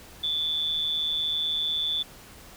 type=tone with amplitude modulation; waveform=sine; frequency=3484 Hz; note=A7; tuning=18 cents flat; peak=-22 dBFS; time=0.23-2.03 s; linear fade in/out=10 ms; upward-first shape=sine; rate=156 Hz; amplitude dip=55%; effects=pink hiss -48 dBFS RMS until 2.56 s